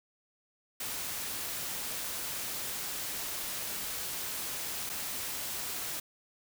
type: noise with dropouts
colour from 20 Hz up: white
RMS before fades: -37 dBFS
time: 0.8-6 s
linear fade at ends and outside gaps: 5 ms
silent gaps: 4.894-4.897 s
effects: none